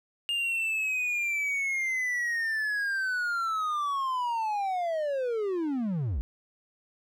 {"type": "linear sweep", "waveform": "triangle", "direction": "down", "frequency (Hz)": [2830, 50], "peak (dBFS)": -25, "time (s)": [0.29, 6.21], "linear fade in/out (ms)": 0, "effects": []}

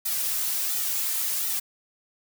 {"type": "noise with flanger", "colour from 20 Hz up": "blue", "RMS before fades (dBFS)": -27, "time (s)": [0.05, 1.6], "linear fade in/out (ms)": 10, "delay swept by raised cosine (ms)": [1.8, 3.6], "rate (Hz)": 1.4, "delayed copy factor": -1, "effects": []}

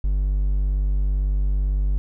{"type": "tone", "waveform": "triangle", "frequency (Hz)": 48.95, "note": "G1", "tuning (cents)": -2, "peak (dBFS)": -16, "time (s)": [0.04, 1.98], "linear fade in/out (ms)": 0, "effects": []}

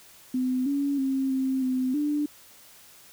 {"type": "tone with pitch steps", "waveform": "sine", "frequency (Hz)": [255, 281.8, 267.7, 263.8, 256.9, 295.1], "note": ["C4", "C#4", "C4", "C4", "C4", "D4"], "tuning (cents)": [-44, 29, 40, 14, -32, 8], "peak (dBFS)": -23, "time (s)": [0.34, 2.26], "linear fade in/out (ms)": 5, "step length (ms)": 320, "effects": ["white hiss -52 dBFS RMS until 3.12 s"]}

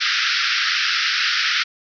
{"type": "band-pass noise", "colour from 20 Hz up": "pink", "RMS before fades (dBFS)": -20, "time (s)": [0, 1.64], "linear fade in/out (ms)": 20, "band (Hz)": [1300, 5600], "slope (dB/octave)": 96, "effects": []}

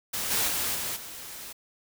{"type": "noise with level steps", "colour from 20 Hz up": "white", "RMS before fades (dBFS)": [-31, -26, -29, -32, -41], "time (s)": [0.13, 1.53], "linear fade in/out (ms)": 10, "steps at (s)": [0.3, 0.47, 0.74, 0.95], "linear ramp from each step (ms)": 20, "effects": []}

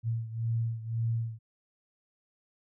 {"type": "beating tone pair", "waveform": "sine", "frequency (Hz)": [114.1, 116], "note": ["A#2", "A#2"], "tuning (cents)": [-37, -8], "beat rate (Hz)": 1.9, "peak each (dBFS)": [-30, -34], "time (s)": [0.03, 1.39], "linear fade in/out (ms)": 50, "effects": []}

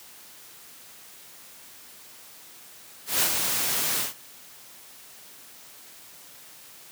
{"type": "noise with ADSR envelope", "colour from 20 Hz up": "white", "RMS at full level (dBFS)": -21, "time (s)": [3.06, 4.14], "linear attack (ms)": 150, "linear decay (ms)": 75, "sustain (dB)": -5, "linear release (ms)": 140, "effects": ["white hiss -48 dBFS RMS until 6.91 s", "high-pass 100 Hz 12 dB/octave"]}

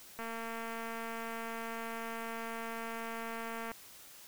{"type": "click train", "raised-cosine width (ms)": 0.5, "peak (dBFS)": -27, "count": 805, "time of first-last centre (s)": [0.19, 3.716], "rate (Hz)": 228, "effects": ["white hiss -54 dBFS RMS until 4.27 s"]}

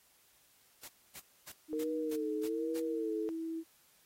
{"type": "noise bursts", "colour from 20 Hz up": "white", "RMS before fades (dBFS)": -48, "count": 7, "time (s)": [0.83, 2.8], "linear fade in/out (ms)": 5, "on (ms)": 50, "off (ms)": 270}
{"type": "tone with pitch glide", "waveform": "sine", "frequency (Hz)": [310, 326], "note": ["D#4", "E4"], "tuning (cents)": [-6, -19], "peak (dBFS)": -36, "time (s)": [1.68, 3.64], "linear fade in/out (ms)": 50, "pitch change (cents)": 87, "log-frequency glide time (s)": [2.41, 2.5]}
{"type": "tone with vibrato", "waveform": "sine", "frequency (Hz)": 455, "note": "A#4", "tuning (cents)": -42, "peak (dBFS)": -35, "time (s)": [1.73, 3.29], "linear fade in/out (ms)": 0, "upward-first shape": "sine", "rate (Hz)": 1.2, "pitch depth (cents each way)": 93}
{"effects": ["white hiss -67 dBFS RMS until 4.05 s", "AAC 48 kbps"]}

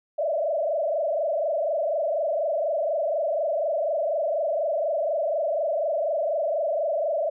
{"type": "tone with frequency modulation", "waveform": "sine", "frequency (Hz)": 622.3, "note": "D#5", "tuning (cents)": 0, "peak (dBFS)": -22, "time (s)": [0.18, 7.3], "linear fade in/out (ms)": 10, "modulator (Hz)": 24.1, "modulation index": 2.3, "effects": []}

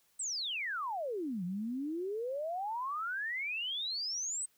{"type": "exponential two-way sweep", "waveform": "sine", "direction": "down then up", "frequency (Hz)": [8372, 171.5, 8372], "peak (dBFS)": -34, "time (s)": [0.19, 4.46], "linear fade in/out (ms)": 10, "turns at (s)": 1.44, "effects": ["white hiss -71 dBFS RMS until 4.57 s"]}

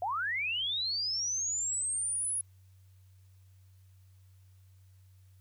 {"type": "linear sweep", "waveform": "sine", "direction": "up", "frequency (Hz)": [667, 10548], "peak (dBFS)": -30, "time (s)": [0.02, 2.41], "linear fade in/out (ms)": 2, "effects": ["added 94 Hz sine -56 dBFS peak until 5.4 s", "white hiss -73 dBFS RMS until 5.4 s"]}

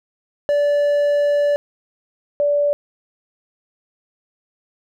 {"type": "tone pair in turn", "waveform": ["triangle", "sine"], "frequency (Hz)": [580, 580], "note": ["D5", "D5"], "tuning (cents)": [-22, -22], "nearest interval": "unison", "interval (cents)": 0, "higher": "neither", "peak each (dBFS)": [-12, -14], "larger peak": "first", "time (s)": [[0.49, 1.56], [2.4, 2.73]], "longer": "first", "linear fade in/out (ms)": 0, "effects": []}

